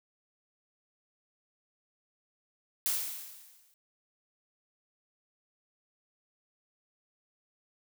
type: noise with exponential decay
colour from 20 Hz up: blue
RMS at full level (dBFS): -28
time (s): 2.86-3.74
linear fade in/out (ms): 0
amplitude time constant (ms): 190
effects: none